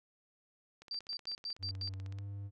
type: click train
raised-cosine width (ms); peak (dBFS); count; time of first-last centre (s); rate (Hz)
0.2; -36; 23; 0.82-2.186; 16.1
type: tone bursts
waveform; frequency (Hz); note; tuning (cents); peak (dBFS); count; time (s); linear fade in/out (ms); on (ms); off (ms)
sine; 4683; D8; -6; -37; 6; 0.91-1.89; 2; 80; 100
type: tone with pitch glide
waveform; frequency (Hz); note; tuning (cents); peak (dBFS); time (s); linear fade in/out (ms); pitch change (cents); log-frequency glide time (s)
triangle; 95.8 to 99.98; G2 to G2; -39 to +35; -38; 1.59-2.51; 50; +74; 2.02-2.22
effects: none